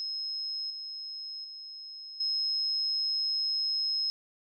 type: tone with level steps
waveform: sine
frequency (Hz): 5150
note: E8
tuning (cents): -41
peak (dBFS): -32 / -37 / -41 / -27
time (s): 0-4.1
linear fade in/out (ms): 0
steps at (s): 0.7 / 1.44 / 2.2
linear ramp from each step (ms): 5
effects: none